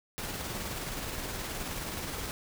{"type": "noise with tremolo", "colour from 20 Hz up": "pink", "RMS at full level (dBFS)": -36, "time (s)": [0.18, 2.31], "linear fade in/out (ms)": 0, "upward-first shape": "square", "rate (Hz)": 19, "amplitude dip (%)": 25, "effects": []}